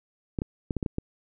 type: clicks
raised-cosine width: 3 ms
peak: -15 dBFS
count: 7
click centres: 0.388 / 0.419 / 0.708 / 0.767 / 0.828 / 0.862 / 0.984 s
effects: none